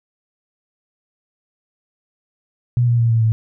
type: tone with pitch steps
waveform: sine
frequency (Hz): 121.5 / 118.93 / 116.42 / 113.95 / 111.54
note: B2 / A#2 / A#2 / A#2 / A2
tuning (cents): -28 / +35 / -2 / -39 / +24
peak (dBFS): -12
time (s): 2.77-3.32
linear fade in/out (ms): 0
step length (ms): 110
effects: none